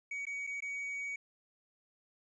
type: tone with dropouts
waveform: triangle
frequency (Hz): 2254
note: C#7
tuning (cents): +28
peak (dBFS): -35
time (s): 0.11-1.16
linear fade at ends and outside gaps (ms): 5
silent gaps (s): 0.254-0.267 / 0.468-0.472 / 0.605-0.622
effects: resampled to 22050 Hz + 12-bit